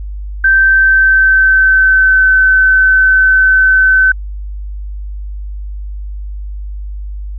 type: tone with pitch glide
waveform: sine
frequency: 1557 to 1525.8 Hz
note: G6 to G6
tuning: -12 to -47 cents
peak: -5 dBFS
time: 0.44-4.12 s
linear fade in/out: 5 ms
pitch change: -35 cents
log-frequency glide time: 0.54-2.26 s
effects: added 50 Hz sine -20 dBFS peak until 7.38 s